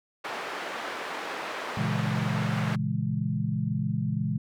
white band-pass noise, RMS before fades -35 dBFS, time 0.24-2.76 s, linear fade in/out 10 ms, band 340 to 1700 Hz, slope 12 dB/octave
sine chord, A# half-diminished seventh, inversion none, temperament equal, 116.54 / 138.59 / 164.81 / 207.7 Hz, A#2 / C#3 / E3 / G#3, 0 / 0 / 0 / 0 cents, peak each -31 dBFS, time 1.77-4.38 s, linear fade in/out 5 ms
effects none

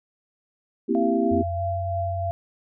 sine chord, C dominant seventh, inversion third, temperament equal, 233.1 / 261.6 / 329.6 / 392 Hz, Bb3 / C4 / E4 / G4, 0 / 0 / 0 / 0 cents, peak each -25 dBFS, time 0.88-1.43 s, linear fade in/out 20 ms
sine tone with tremolo, 683 Hz, F5, 39 cents flat, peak -24 dBFS, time 0.95-2.31 s, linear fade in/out 0 ms, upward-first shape triangle, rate 3.1 Hz, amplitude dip 40%
sine tone with pitch glide, 87.31 to 91.07 Hz, F2 to F#2, 0 to -27 cents, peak -27 dBFS, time 1.31-2.31 s, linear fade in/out 5 ms, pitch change +73 cents, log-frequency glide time 1.56-1.62 s
effects none

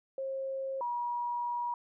sine tone pair in turn, 536 / 960.6 Hz, C5 / B5, +42 / -48 cents, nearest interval minor seventh, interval 1010 cents, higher second, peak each -33 / -31 dBFS, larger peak second, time 0.18-0.81 / 0.81-1.74 s, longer second, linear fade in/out 2 ms, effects none

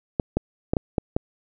clicks, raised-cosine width 2 ms, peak -7 dBFS, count 6, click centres 0.198 / 0.37 / 0.735 / 0.768 / 0.982 / 1.165 s, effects none

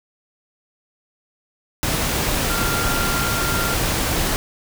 sine tone in noise, 1389 Hz, F6, 10 cents flat, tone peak -25 dBFS, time 2.5-3.74 s, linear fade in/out 0 ms, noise pink, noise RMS -21 dBFS, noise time 1.83-4.36 s, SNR -7 dB, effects none

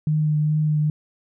sine tone with vibrato, 152.4 Hz, D#3, 36 cents flat, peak -17 dBFS, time 0.07-0.9 s, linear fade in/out 2 ms, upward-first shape triangle, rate 2.4 Hz, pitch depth 19 cents each way, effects none

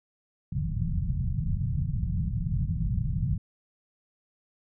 white low-pass noise, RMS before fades -28 dBFS, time 0.52-3.38 s, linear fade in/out 5 ms, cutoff 170 Hz, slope 48 dB/octave, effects none

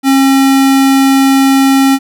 square tone, 270 Hz, C#4, 45 cents flat, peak -6 dBFS, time 0.03-1.99 s, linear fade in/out 50 ms, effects none

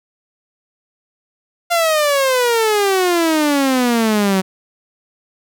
sawtooth exponential sweep, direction down, 698.5 to 186 Hz, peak -9 dBFS, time 1.7-4.42 s, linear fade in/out 20 ms, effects none

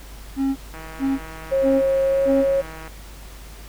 triangle tone bursts, 271 Hz, C#4, 39 cents flat, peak -16 dBFS, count 4, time 0.36-2.45 s, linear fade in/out 50 ms, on 200 ms, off 430 ms
click train, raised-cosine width 0.5 ms, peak -23 dBFS, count 343, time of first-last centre 0.74-2.878 s, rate 160 Hz
sine tone with pitch glide, 540 to 546.9 Hz, C#5 to C#5, -45 to -23 cents, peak -16 dBFS, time 1.51-2.62 s, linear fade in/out 20 ms, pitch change +22 cents, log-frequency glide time 2.04-2.24 s
effects added 50 Hz sine -38 dBFS peak until 3.68 s + pink hiss -44 dBFS RMS until 3.68 s

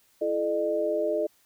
sine tone cluster, 334.9 / 430.7 / 606 Hz, E4 / A4 / D#5, +27 / -37 / -46 cents, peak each -31 / -29 / -26 dBFS, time 0.21-1.27 s, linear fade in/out 10 ms, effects white hiss -64 dBFS RMS until 1.45 s

